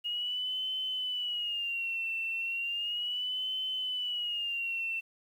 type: tone with vibrato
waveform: sine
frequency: 2862 Hz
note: F7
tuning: 42 cents sharp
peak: -31 dBFS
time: 0.04-5.01 s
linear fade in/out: 20 ms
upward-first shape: sine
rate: 0.35 Hz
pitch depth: 110 cents each way
effects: 10-bit